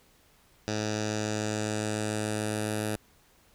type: tone with low-pass filter sweep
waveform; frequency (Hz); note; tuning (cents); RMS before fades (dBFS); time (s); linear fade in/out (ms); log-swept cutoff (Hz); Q
10% pulse; 107; A2; -48; -31; 0.68-2.96; 0; 5700 to 11000; 2.9
effects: pink hiss -62 dBFS RMS until 3.54 s